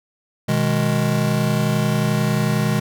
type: chord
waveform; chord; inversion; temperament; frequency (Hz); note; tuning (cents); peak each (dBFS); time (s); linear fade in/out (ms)
square; G# minor; first; just; 124.59 / 155.74 / 207.7; B2 / D#3 / G#3; +16 / +2 / 0; -22; 0.48-2.8; 10
effects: none